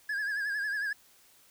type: tone with vibrato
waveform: triangle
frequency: 1661.2 Hz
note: G#6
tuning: in tune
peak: -28 dBFS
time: 0.09-0.93 s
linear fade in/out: 5 ms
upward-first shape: sine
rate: 11 Hz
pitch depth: 70 cents each way
effects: white hiss -61 dBFS RMS until 1.5 s